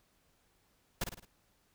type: noise with echo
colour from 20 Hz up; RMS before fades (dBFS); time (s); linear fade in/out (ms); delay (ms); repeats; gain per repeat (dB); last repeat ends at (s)
pink; -33; 1.01-1.04; 5; 53; 4; -6; 1.252
effects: pink hiss -72 dBFS RMS until 1.74 s